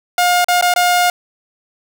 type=tone with dropouts; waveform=sawtooth; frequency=712 Hz; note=F5; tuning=33 cents sharp; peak=-7 dBFS; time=0.18-1.1 s; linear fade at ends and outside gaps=2 ms; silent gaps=0.445-0.484 / 0.612-0.624 / 0.739-0.761 s; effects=none